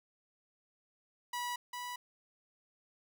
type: tone pair in turn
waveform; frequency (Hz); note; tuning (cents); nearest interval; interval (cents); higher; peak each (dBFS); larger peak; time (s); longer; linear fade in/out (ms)
sawtooth; 974 / 981.9; B5 / B5; -24 / -10; unison; 14; second; -32 / -36; first; 1.33-1.56 / 1.73-1.96; neither; 5
effects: none